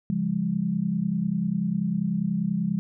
sine tone cluster, 140.5 / 174.9 / 205.1 Hz, C#3 / F3 / G#3, +24 / +3 / -21 cents, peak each -33 / -26 / -26 dBFS, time 0.1-2.79 s, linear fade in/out 0 ms, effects none

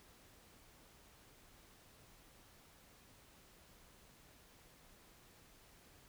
silence, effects pink hiss -64 dBFS RMS until 6.08 s

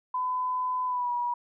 sine tone with pitch glide, 1008 to 966.9 Hz, B5 to B5, +35 to -37 cents, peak -26 dBFS, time 0.14-1.34 s, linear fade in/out 5 ms, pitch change -72 cents, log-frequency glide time 0.86-1.12 s, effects none

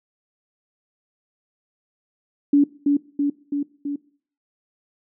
sine tone with echo, 286.1 Hz, D4, 45 cents flat, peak -11 dBFS, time 2.53-2.64 s, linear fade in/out 5 ms, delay 330 ms, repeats 4, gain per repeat -3 dB, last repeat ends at 3.96 s, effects noise-tail reverb RT60 0.5 s tail -21 dB re dry

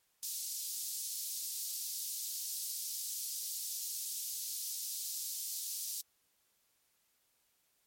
pink high-pass noise, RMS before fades -40 dBFS, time 0.23-6.01 s, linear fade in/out 0 ms, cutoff 4800 Hz, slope 24 dB/octave, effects white hiss -75 dBFS RMS until 7.86 s + MP3 64 kbps

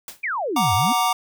white noise with exponential decay, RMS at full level -31 dBFS, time 0.08-0.24 s, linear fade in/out 1 ms, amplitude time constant 33 ms
sine exponential two-way sweep, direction down then up, 2489 to 87.31 to 276.6 Hz, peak -22 dBFS, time 0.23-0.93 s, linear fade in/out 10 ms, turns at 0.74 s
square chord, Gb augmented, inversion none, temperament equal, 740 / 932.3 / 1174.7 Hz, Gb5 / Bb5 / D6, 0 / 0 / 0 cents, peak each -23 dBFS, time 0.56-1.13 s, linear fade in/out 5 ms
effects none

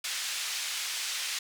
pink band-pass noise, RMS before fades -34 dBFS, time 0.04-1.39 s, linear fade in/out 5 ms, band 2500 to 8100 Hz, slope 12 dB/octave, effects none

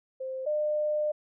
sine tone pair in turn, 523.3 / 602.8 Hz, C5 / D5, 0 / +45 cents, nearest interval major second, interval 245 cents, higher second, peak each -32 / -25 dBFS, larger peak second, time 0.2-0.46 / 0.46-1.12 s, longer second, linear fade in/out 10 ms, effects none

